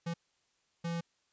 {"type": "tone bursts at uneven times", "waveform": "square", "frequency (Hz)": 168.8, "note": "E3", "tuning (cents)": 41, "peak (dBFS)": -34, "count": 2, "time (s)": [[0.06, 0.14], [0.84, 1.01]], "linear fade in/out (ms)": 10, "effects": ["white hiss -75 dBFS RMS until 1.32 s", "resampled to 16000 Hz"]}